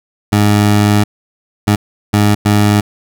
20% pulse tone bursts at uneven times, 103.83 Hz, G#2, in tune, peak -3 dBFS, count 4, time 0.32-1.04 / 1.67-1.76 / 2.13-2.35 / 2.45-2.81 s, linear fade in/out 10 ms, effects none

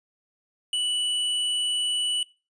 sine tone with hard clipping, 2960 Hz, F#7, in tune, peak -24 dBFS, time 0.73-2.23 s, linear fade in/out 2 ms, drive 17 dB, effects noise-tail reverb RT60 0.3 s tail -20 dB re dry + resampled to 22050 Hz

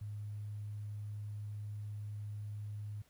sine tone with sample-and-hold, 104.3 Hz, G#2, 8 cents sharp, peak -40 dBFS, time 0.01-3.02 s, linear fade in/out 5 ms, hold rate 11025 Hz, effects pink hiss -70 dBFS RMS until 3.09 s

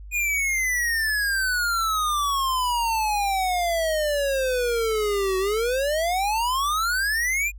square exponential two-way sweep, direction down then up, 2471 to 372.8 to 2471 Hz, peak -22 dBFS, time 0.11-7.52 s, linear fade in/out 50 ms, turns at 5.38 s, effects added 50 Hz sine -37 dBFS peak until 7.58 s

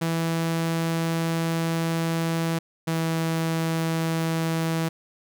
sawtooth tone pair in turn, 164.81 / 163.2 Hz, E3 / E3, 0 / -17 cents, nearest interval unison, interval 17 cents, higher first, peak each -19 dBFS, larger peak neither, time 0.01-2.59 / 2.87-4.89 s, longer first, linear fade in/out 10 ms, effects none

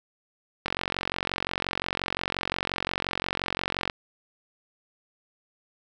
click train, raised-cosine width 0.3 ms, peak -10 dBFS, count 149, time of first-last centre 0.66-3.899 s, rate 45.7 Hz, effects none

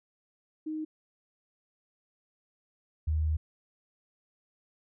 sine tone pair in turn, 311.1 / 77.78 Hz, D#4 / D#2, 0 / 0 cents, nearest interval 2 octaves, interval 2400 cents, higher first, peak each -32 / -25 dBFS, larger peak second, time 0.66-0.85 / 3.07-3.37 s, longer second, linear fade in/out 10 ms, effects none

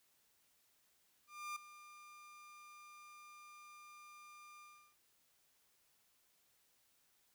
30% pulse tone with ADSR envelope, 1200 Hz, D6, 37 cents sharp, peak -38 dBFS, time 1.27-4.96 s, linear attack 290 ms, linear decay 6 ms, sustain -15 dB, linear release 350 ms, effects white hiss -75 dBFS RMS until 7.34 s

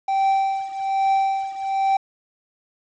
triangle tone with tremolo, 778 Hz, G5, 13 cents flat, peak -13 dBFS, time 0.08-1.97 s, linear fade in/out 5 ms, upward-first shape triangle, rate 1.2 Hz, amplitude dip 85%, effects resampled to 16000 Hz + 8-bit

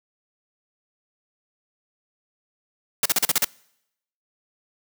white noise bursts, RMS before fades -19 dBFS, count 7, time 3.03-3.446 s, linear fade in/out 2 ms, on 26 ms, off 39 ms, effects noise-tail reverb RT60 0.8 s tail -25 dB re dry + high-pass 150 Hz 12 dB/octave

